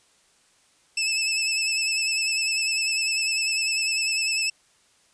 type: tone with vibrato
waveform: 20% pulse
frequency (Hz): 2623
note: E7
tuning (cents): -9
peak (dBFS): -17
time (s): 0.97-4.5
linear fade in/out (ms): 5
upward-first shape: sine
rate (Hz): 10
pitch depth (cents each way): 37
effects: white hiss -61 dBFS RMS until 5.13 s + resampled to 22050 Hz